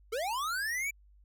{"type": "linear sweep", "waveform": "square", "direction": "up", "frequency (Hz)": [415.3, 2349], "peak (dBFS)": -32, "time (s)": [0.12, 0.91], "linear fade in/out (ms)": 10, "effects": ["added 50 Hz sine -57 dBFS peak until 1.24 s"]}